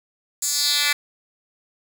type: tone with high-pass filter sweep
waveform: 10% pulse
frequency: 290.7 Hz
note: D4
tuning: 18 cents flat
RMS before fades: -21 dBFS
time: 0.42-0.93 s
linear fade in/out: 5 ms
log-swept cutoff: 7500 to 2300 Hz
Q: 2.4
effects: none